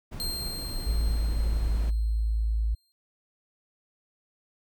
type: noise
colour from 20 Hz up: brown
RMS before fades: -34 dBFS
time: 0.11-1.91 s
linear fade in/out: 20 ms
type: tone with exponential decay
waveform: sawtooth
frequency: 4186 Hz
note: C8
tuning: in tune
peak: -27 dBFS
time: 0.2-2.92 s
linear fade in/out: 0 ms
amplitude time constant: 590 ms
type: tone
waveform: sine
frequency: 54.7 Hz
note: A1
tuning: 9 cents flat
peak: -23 dBFS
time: 0.86-2.75 s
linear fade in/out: 10 ms
effects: none